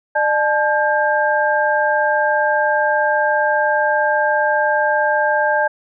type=tone cluster; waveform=sine; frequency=601 / 866 / 1597 Hz; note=D5 / A5 / G6; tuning=+40 / -28 / +32 cents; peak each=-18 dBFS; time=0.15-5.68 s; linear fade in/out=10 ms; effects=none